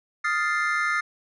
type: chord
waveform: triangle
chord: F dominant seventh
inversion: third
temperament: equal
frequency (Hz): 1244.5 / 1396.9 / 1760 / 2093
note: Eb6 / F6 / A6 / C7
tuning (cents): 0 / 0 / 0 / 0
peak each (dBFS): -26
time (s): 0.24-1.01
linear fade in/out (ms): 10
effects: resampled to 24000 Hz